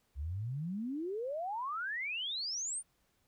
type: exponential sweep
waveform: sine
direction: up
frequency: 65.41 to 9397 Hz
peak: -35 dBFS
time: 0.15-2.83 s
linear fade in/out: 50 ms
effects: pink hiss -75 dBFS RMS until 3.27 s